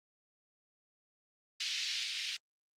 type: band-pass noise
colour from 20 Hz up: white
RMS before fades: -37 dBFS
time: 1.6-2.37 s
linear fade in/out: 5 ms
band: 2300 to 4900 Hz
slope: 24 dB/octave
effects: Opus 24 kbps